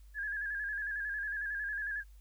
sine tone with vibrato, 1661.2 Hz, G#6, in tune, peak -34 dBFS, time 0.14-2.04 s, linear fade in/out 50 ms, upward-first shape square, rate 11 Hz, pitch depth 50 cents each way, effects added 50 Hz sine -52 dBFS peak until 2.2 s + white hiss -71 dBFS RMS until 2.2 s

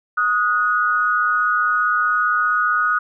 sine tone pair together, 1243.7 / 1459 Hz, D#6 / F#6, -1 / -25 cents, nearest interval minor third, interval 276 cents, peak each -18 dBFS, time 0.17-2.99 s, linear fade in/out 10 ms, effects none

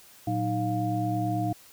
sine tone cluster, 116.3 / 185.3 / 309.9 / 704 Hz, A#2 / F#3 / D#4 / F5, -4 / +3 / -7 / +14 cents, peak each -29 / -35 / -30 / -30 dBFS, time 0.27-1.53 s, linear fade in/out 5 ms, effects white hiss -53 dBFS RMS until 1.72 s

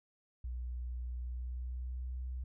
sine tone with pitch glide, 61.1 to 63.11 Hz, B1 to B1, -18 to +38 cents, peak -37 dBFS, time 0.44-2.44 s, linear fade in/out 5 ms, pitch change +56 cents, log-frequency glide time 1.16-2.2 s, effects none

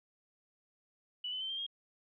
sine tone with pitch steps, 2960 / 3029 / 3100 / 3172 / 3247 Hz, F#7 / F#7 / G7 / G7 / G#7, 0 / +40 / -20 / +20 / -40 cents, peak -36 dBFS, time 1.24-1.665 s, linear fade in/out 5 ms, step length 85 ms, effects none

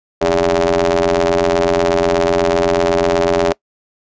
sawtooth ring-modulated tone, 88.1 Hz, F2, 16 cents sharp, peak -5 dBFS, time 0.21-3.53 s, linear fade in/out 10 ms, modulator 493 Hz, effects noise-tail reverb RT60 0.1 s tail -24 dB re dry + resampled to 16000 Hz

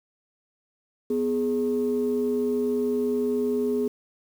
sine tone pair together, 247.9 / 417.6 Hz, B3 / G#4, +7 / +10 cents, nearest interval major sixth, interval 903 cents, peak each -25 / -23 dBFS, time 1.1-3.88 s, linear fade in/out 5 ms, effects tanh soft clip ceiling -16 dBFS + 8-bit

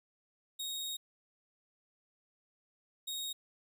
sawtooth tone bursts at uneven times, 3753 Hz, A#7, 11 cents sharp, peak -34 dBFS, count 2, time 0.59-0.97 / 3.07-3.33 s, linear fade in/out 10 ms, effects none

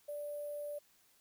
sine tone with sample-and-hold, 586 Hz, D5, 4 cents flat, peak -39 dBFS, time 0.08-0.79 s, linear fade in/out 10 ms, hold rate 11025 Hz, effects white hiss -69 dBFS RMS until 1.2 s

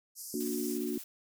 white band-pass noise, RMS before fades -44 dBFS, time 0.15-0.79 s, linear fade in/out 50 ms, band 4800 to 14000 Hz, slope 96 dB/octave
sine chord, Bb augmented, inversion none, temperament just, 233.1 / 291.4 / 364.2 Hz, Bb3 / D4 / F#4, 0 / -13 / -27 cents, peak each -36 dBFS, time 0.34-0.98 s, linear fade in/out 2 ms
blue noise with tremolo, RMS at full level -44 dBFS, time 0.4-1.04 s, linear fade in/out 5 ms, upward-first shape sine, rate 17 Hz, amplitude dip 35%
effects none

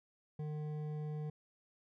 triangle tone with hard clipping, 151.4 Hz, D#3, 47 cents flat, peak -40 dBFS, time 0.39-1.3 s, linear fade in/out 5 ms, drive 13 dB, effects none

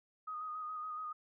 sine tone with vibrato, 1244.5 Hz, D#6, in tune, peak -39 dBFS, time 0.27-1.13 s, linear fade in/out 10 ms, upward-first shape square, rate 7.1 Hz, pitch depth 23 cents each way, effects none

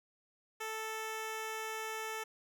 10% pulse tone, 440 Hz, A4, in tune, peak -30 dBFS, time 0.6-2.24 s, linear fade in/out 10 ms, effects none

